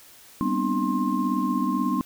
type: tone cluster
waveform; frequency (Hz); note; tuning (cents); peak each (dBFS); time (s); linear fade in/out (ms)
sine; 197.1 / 243.3 / 259.7 / 301.6 / 1061; G3 / B3 / C4 / D4 / C6; +10 / -26 / -13 / +46 / +24; -28; 0.41-2.01; 0
effects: white hiss -50 dBFS RMS until 2.05 s